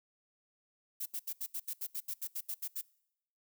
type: noise bursts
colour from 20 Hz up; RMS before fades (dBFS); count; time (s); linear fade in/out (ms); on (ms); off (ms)
violet; -38; 14; 1-2.815; 10; 60; 75
effects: noise-tail reverb RT60 0.8 s tail -24 dB re dry